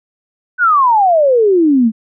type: exponential sweep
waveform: sine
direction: down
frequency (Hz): 1522 to 212.5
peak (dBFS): -7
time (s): 0.58-1.92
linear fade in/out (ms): 50
effects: none